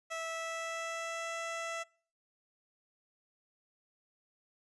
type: tone with pitch glide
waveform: 15% pulse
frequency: 655 to 664.5 Hz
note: E5 to E5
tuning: -11 to +14 cents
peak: -30 dBFS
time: 0.1-1.84 s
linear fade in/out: 20 ms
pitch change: +25 cents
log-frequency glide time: 0.3-1.35 s
effects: noise-tail reverb RT60 0.5 s tail -26 dB re dry + resampled to 22050 Hz